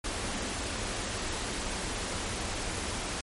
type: band-stop noise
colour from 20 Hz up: pink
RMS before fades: -34 dBFS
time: 0.04-3.21 s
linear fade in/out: 5 ms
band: 120 to 170 Hz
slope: 96 dB/octave
effects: MP3 48 kbps